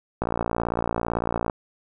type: click train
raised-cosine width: 1 ms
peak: -10 dBFS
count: 75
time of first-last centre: 0.22-1.498 s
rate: 57.9 Hz
effects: none